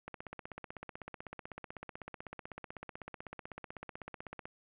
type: click train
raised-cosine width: 0.5 ms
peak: -28 dBFS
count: 71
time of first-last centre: 0.08-4.455 s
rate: 16 Hz
effects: resampled to 8000 Hz + 10-bit